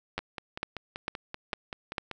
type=two click trains; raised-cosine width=0.3 ms; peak=-14 / -20 dBFS; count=5 / 11; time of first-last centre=0.18-1.982 / 0.19-2.113 s; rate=2.22 / 5.2 Hz; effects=none